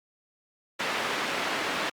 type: band-pass noise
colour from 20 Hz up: white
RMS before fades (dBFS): -30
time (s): 0.79-1.9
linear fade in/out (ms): 10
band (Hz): 230 to 2300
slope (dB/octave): 12
effects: Opus 48 kbps